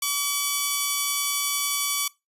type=tone pair together; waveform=5% pulse; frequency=1142 / 3049 Hz; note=D6 / G7; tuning=-49 / -49 cents; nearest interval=octave + perfect fourth; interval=1700 cents; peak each=-12 / -23 dBFS; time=0.02-2.08 s; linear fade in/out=5 ms; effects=noise-tail reverb RT60 0.2 s tail -20 dB re dry + resampled to 32000 Hz